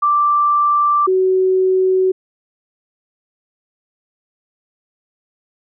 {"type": "tone pair in turn", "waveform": "sine", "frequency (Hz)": [1174.7, 374.7], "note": ["D6", "F#4"], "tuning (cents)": [0, 22], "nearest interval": "octave + minor sixth", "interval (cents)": 1978, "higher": "first", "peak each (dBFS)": -11, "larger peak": "neither", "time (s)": [[0.02, 1.07], [1.07, 2.12]], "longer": "neither", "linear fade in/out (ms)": 10, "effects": []}